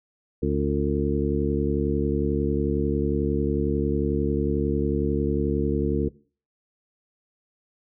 harmonic tone with a mistuned harmonic, 71.1 Hz, C#2, 45 cents sharp, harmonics 1 / 2 / 3 / 4 / 5 / 6, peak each -28 / -28 / -28 / -28 / -28 / -28 dBFS, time 0.42-6.09 s, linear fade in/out 10 ms, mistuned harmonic 6, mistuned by +100 cents, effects noise-tail reverb RT60 0.4 s tail -20 dB re dry

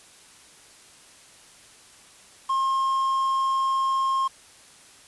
triangle tone with quantisation, 1069 Hz, C6, 37 cents sharp, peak -19 dBFS, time 2.49-4.28 s, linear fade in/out 10 ms, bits 7, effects white hiss -51 dBFS RMS until 5.07 s + resampled to 24000 Hz

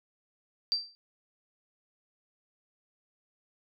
sine tone with exponential decay, 4686 Hz, D8, 5 cents flat, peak -22 dBFS, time 0.72-0.95 s, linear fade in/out 0 ms, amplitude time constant 50 ms, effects none

